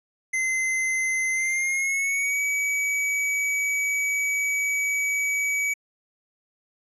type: tone with pitch glide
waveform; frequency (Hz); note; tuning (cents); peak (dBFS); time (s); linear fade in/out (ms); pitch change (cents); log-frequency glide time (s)
square; 2063 to 2276; C7 to C#7; -25 to +45; -23; 0.33-5.74; 10; +170; 1.32-2.41
effects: resampled to 24000 Hz